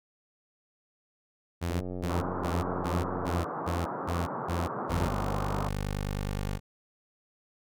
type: tone bursts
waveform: sawtooth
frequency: 85.8 Hz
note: F2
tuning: 30 cents flat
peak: -25 dBFS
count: 9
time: 1.61-5.09 s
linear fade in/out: 20 ms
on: 200 ms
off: 210 ms
type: click train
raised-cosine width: 2 ms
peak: -24 dBFS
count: 155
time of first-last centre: 1.7-3.404 s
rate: 90.4 Hz
type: band-pass noise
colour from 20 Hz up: white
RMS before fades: -35 dBFS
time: 2.09-5.69 s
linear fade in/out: 10 ms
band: 120 to 1300 Hz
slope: 48 dB/octave
type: tone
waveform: 15% pulse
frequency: 49.67 Hz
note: G1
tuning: 24 cents sharp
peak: -24 dBFS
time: 4.88-6.6 s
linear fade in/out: 50 ms
effects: none